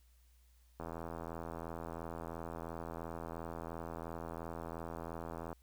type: click train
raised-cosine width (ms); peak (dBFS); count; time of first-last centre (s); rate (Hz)
1; -29; 393; 0.8-5.529; 82.9
effects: added 60 Hz sine -63 dBFS peak until 5.62 s + white hiss -74 dBFS RMS until 5.62 s